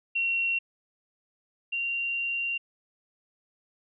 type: tone pair in turn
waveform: sine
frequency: 2735 / 2765 Hz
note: F7 / F7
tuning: -37 / -18 cents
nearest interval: unison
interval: 19 cents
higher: second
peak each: -24 / -27 dBFS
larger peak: first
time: 0.15-0.59 / 1.72-2.58 s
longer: second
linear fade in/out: 10 ms
effects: none